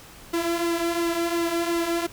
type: tone with flanger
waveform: sawtooth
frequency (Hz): 338.7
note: E4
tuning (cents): +47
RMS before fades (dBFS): -25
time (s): 0.33-2.07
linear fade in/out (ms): 10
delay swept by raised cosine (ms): 1.2 to 4.1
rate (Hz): 2.8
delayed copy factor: -0.55
effects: pink hiss -46 dBFS RMS until 2.12 s